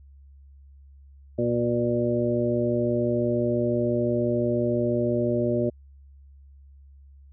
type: harmonic tone with a mistuned harmonic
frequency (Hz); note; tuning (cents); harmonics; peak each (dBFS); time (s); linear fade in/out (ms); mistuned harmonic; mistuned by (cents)
120; B2; -49; 1 / 2 / 3 / 4 / 5; -29 / -27 / -26 / -32 / -27; 1.38-5.7; 10; 5; -17
effects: added 69 Hz sine -47 dBFS peak until 7.32 s